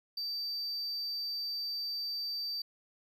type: tone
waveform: triangle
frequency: 4650 Hz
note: D8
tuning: 18 cents flat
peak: -33 dBFS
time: 0.17-2.62 s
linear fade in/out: 5 ms
effects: none